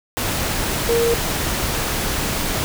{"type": "tone in noise", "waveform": "sine", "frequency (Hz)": 466.2, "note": "A#4", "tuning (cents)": 0, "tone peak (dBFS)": -15, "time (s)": [0.89, 1.14], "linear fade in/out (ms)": 0, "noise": "pink", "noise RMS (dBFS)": -22, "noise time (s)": [0.17, 2.64], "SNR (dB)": 4, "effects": []}